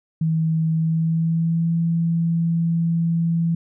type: tone with pitch glide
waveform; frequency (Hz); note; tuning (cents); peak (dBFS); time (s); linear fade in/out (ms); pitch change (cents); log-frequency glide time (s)
sine; 160.7 to 166.85; E3 to E3; -44 to +21; -17; 0.21-3.55; 5; +65; 0.72-1.74
effects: none